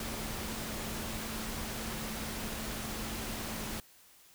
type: tone in noise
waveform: sine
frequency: 220 Hz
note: A3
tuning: in tune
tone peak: -44 dBFS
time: 0-3.8 s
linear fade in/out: 2 ms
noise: pink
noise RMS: -39 dBFS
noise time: 0-3.8 s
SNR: -8 dB
effects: white hiss -60 dBFS RMS until 4.34 s